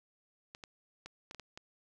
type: clicks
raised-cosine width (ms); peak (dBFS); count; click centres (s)
0.2; -29; 7; 0.549 / 0.638 / 1.06 / 1.311 / 1.347 / 1.397 / 1.575
effects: none